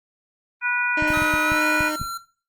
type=harmonic tone; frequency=488.9 Hz; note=B4; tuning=18 cents flat; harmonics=2 / 3 / 4 / 5; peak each=-30 / -22 / -32 / -23 dBFS; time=0.61-1.92 s; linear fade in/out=50 ms
type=tone with tremolo; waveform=25% pulse; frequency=306.5 Hz; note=D#4; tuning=26 cents flat; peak=-20 dBFS; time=0.97-1.96 s; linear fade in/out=5 ms; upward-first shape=sine; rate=1.8 Hz; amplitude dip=25%
type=clicks; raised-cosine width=5 ms; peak=-17 dBFS; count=8; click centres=1.024 / 1.104 / 1.174 / 1.22 / 1.339 / 1.519 / 1.807 / 2.015 s
type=tone with pitch glide; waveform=square; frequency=1273 to 1364.4 Hz; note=D#6 to F6; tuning=+39 to -41 cents; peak=-27 dBFS; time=1.13-2.18 s; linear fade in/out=10 ms; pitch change=+120 cents; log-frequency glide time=1.44-1.66 s
effects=noise-tail reverb RT60 0.4 s tail -17 dB re dry + Opus 24 kbps